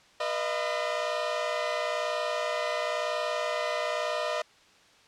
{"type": "tone cluster", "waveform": "sawtooth", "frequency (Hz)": [484.7, 612, 673, 1010], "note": ["B4", "D#5", "E5", "B5"], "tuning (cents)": [-32, -29, 36, 39], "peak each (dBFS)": [-33, -26, -31, -34], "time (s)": [0.2, 4.42], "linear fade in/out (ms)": 5, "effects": ["white hiss -58 dBFS RMS until 5.07 s", "low-pass 5000 Hz 12 dB/octave"]}